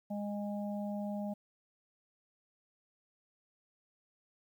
harmonic tone, 205.1 Hz, G#3, 21 cents flat, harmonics 1 / 3 / 4, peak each -36 / -42 / -47 dBFS, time 0.1-1.34 s, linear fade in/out 10 ms, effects 11-bit

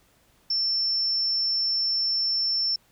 sine tone, 5380 Hz, E8, 34 cents sharp, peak -22 dBFS, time 0.5-2.76 s, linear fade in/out 5 ms, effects pink hiss -62 dBFS RMS until 2.91 s

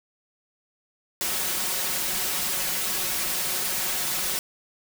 white noise with comb filter, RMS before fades -27 dBFS, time 1.21-4.39 s, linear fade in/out 0 ms, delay 5.4 ms, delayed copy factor +0.75, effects none

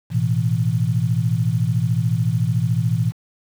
sine chord, A suspended second, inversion none, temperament just, 110 / 123.75 / 165 Hz, A2 / B2 / E3, 0 / +4 / +2 cents, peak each -21 / -20 / -22 dBFS, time 0.1-3.13 s, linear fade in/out 50 ms, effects 7-bit

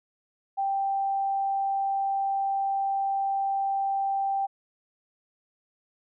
sine tone, 785 Hz, G5, 2 cents sharp, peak -24 dBFS, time 0.57-4.47 s, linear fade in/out 20 ms, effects none

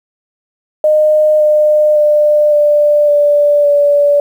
sine tone with pitch steps, 612 / 605 / 598 / 591.2 / 584.4 / 577.7 Hz, D#5 / D#5 / D5 / D5 / D5 / D5, -29 / -49 / +31 / +11 / -9 / -29 cents, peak -6 dBFS, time 0.84-4.2 s, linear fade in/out 2 ms, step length 560 ms, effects 7-bit

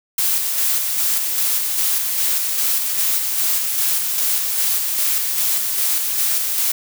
blue noise with tremolo, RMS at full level -18 dBFS, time 0.18-6.72 s, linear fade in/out 5 ms, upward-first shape square, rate 2.5 Hz, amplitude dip 30%, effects none

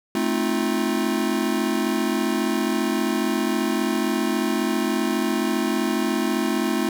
square chord, F dominant seventh, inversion first, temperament just, 218.3 / 261.9 / 314.3 / 349.2 Hz, A3 / C4 / Eb4 / F4, -13 / +2 / +18 / 0 cents, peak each -26 / -27 / -28 / -27 dBFS, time 0.15-6.89 s, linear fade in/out 2 ms, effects none

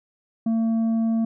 sine tone with tanh clipping, 226 Hz, A3, 47 cents sharp, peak -20 dBFS, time 0.46-1.25 s, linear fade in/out 5 ms, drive 5 dB, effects none

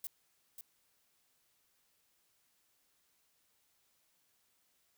violet noise with echo, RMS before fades -41 dBFS, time 0.04-0.07 s, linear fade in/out 2 ms, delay 540 ms, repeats 1, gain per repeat -7 dB, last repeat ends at 0.61 s, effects white hiss -75 dBFS RMS until 4.97 s

